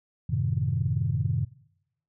sine chord, F# diminished seventh, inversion none, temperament equal, 92.5 / 110 / 130.81 / 155.56 Hz, F#2 / A2 / C3 / Eb3, 0 / 0 / 0 / 0 cents, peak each -30 / -28 / -27 / -30 dBFS, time 0.29-1.45 s, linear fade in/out 10 ms, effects noise-tail reverb RT60 0.8 s tail -21 dB re dry + tanh soft clip ceiling -13 dBFS

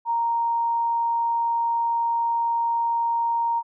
sine tone, 931 Hz, A#5, 2 cents flat, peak -20 dBFS, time 0.05-3.63 s, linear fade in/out 50 ms, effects none

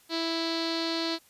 sawtooth tone with low-pass filter, 329.6 Hz, E4, in tune, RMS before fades -30 dBFS, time 0.09-1.19 s, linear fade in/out 50 ms, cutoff 4300 Hz, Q 7.2, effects white hiss -60 dBFS RMS until 1.29 s + resampled to 32000 Hz

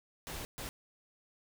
pink noise bursts at uneven times, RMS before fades -42 dBFS, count 2, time 0.27-0.45 / 0.58-0.69 s, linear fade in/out 0 ms, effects none

